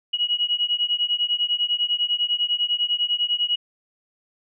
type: beating tone pair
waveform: sine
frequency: 2904 / 2914 Hz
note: F#7 / F#7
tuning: -33 / -27 cents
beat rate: 10 Hz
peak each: -23 dBFS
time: 0.13-3.56 s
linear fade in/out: 10 ms
effects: none